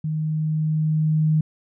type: tone with level ramp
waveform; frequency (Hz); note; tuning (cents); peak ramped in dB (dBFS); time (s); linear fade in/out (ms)
sine; 155.56; D#3; 0; -22 to -15; 0.04-1.41; 5
effects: none